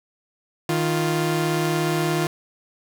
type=tone pair together; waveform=sawtooth; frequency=156.18 / 349.2 Hz; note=D#3 / F4; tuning=+7 / 0 cents; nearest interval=octave + major second; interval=1393 cents; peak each=-19 dBFS; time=0.69-2.27 s; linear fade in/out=2 ms; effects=none